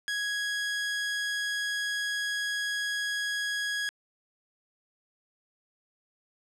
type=tone; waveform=sawtooth; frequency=1661.2 Hz; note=G#6; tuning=in tune; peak=-25 dBFS; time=0.08-3.89 s; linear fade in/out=0 ms; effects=low-pass 8000 Hz 12 dB/octave